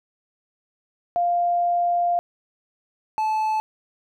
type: tone pair in turn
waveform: sine / triangle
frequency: 698.5 / 868.7 Hz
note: F5 / A5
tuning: 0 / -22 cents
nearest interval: major third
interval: 378 cents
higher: second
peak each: -18 dBFS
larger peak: neither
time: 1.16-2.19 / 3.18-3.6 s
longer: first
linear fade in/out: 0 ms
effects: none